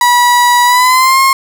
35% pulse tone with pitch glide, 972 to 1072.3 Hz, B5 to C6, -28 to +42 cents, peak -4 dBFS, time 0.01-1.33 s, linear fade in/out 2 ms, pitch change +170 cents, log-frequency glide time 0.65-1.21 s, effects none

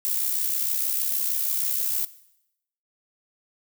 violet noise with amplitude modulation, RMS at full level -23 dBFS, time 0.05-2.05 s, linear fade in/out 0 ms, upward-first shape sine, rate 66.4 Hz, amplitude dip 55%, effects noise-tail reverb RT60 0.8 s tail -17 dB re dry

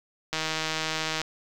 click train, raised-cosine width 0.2 ms, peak -11 dBFS, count 141, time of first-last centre 0.33-1.216 s, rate 158 Hz, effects 7-bit

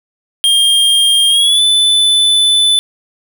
square tone with pitch glide, 3212 to 3503 Hz, G7 to A7, +41 to -8 cents, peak -8 dBFS, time 0.44-2.79 s, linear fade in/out 0 ms, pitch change +151 cents, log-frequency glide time 1.29-1.62 s, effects none

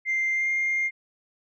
sine tone with pitch glide, 2093 to 2115 Hz, C7 to C7, 0 to +18 cents, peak -21 dBFS, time 0.05-0.91 s, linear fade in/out 50 ms, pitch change +18 cents, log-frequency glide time 0.33-0.49 s, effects tanh soft clip ceiling -19 dBFS

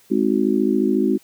sine chord, Ab dominant seventh, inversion none, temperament equal with one note detuned, 207.7 / 261.6 / 315.8 / 370 Hz, Ab3 / C4 / Eb4 / Gb4, 0 / 0 / +26 / 0 cents, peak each -21 dBFS, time 0.1-1.18 s, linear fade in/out 20 ms, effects white hiss -54 dBFS RMS until 1.23 s + high-pass 80 Hz 12 dB/octave

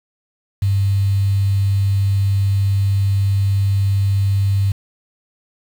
sine tone with quantisation, 98.7 Hz, G2, 12 cents sharp, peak -13 dBFS, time 0.62-4.72 s, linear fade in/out 5 ms, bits 6, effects none

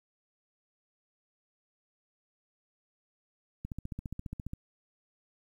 click train, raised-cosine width 5 ms, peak -25 dBFS, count 14, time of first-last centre 3.65-4.534 s, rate 14.7 Hz, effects 10-bit

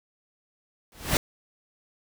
pink noise with exponential growth, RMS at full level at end -18 dBFS, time 0.92-1.17 s, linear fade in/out 1 ms, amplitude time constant 54 ms, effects none

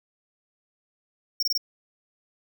square tone bursts, 5490 Hz, F8, 31 cents flat, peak -23 dBFS, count 4, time 1.4-1.577 s, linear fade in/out 2 ms, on 27 ms, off 23 ms, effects none

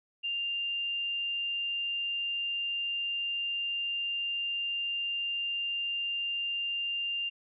sine tone, 2794 Hz, F7, in tune, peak -30 dBFS, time 0.23-7.3 s, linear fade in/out 20 ms, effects none

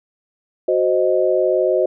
sine chord, C diminished, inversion second, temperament equal, 370 / 523.3 / 622.3 Hz, Gb4 / C5 / Eb5, 0 / 0 / 0 cents, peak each -18 dBFS, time 0.68-1.86 s, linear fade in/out 5 ms, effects none

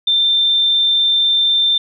sine tone, 3576 Hz, A7, 27 cents sharp, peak -11 dBFS, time 0.07-1.78 s, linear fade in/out 5 ms, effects none

